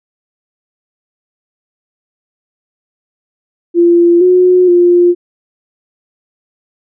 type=tone with pitch steps; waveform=sine; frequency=344.1 / 363.7 / 351.2 Hz; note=F4 / F#4 / F4; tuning=-26 / -30 / +10 cents; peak=-4 dBFS; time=3.74-5.15 s; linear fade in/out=50 ms; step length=470 ms; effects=none